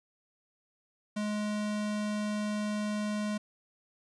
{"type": "tone", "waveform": "square", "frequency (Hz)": 210, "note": "G#3", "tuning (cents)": 19, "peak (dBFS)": -31, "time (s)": [1.16, 3.38], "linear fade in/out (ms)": 10, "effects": ["resampled to 22050 Hz", "10-bit"]}